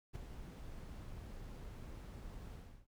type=noise with ADSR envelope; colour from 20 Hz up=brown; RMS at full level=-42 dBFS; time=0.13-2.87 s; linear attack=28 ms; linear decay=6 ms; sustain=-7 dB; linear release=340 ms; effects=none